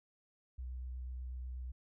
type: tone with vibrato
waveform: sine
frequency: 62.8 Hz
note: B1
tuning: 30 cents sharp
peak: -40 dBFS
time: 0.58-1.72 s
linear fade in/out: 10 ms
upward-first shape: square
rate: 8.2 Hz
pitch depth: 11 cents each way
effects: none